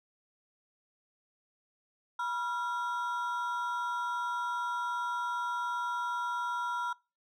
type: ring-modulated tone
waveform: triangle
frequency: 1174.7 Hz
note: D6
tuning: in tune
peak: -26 dBFS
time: 2.19-6.93 s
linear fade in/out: 5 ms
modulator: 204 Hz
effects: noise-tail reverb RT60 0.3 s tail -25 dB re dry